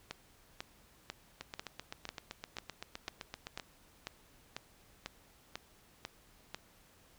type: two click trains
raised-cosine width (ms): 0.2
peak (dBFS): -24 / -22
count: 18 / 14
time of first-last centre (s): 1.41-3.598 / 0.11-6.546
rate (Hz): 7.77 / 2.02
effects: pink hiss -64 dBFS RMS until 7.18 s